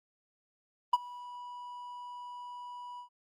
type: tone with ADSR envelope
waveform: triangle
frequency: 979 Hz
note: B5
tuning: 15 cents flat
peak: -17 dBFS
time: 0.93-3.09 s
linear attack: 6 ms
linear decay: 31 ms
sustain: -23 dB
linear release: 100 ms
effects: Opus 32 kbps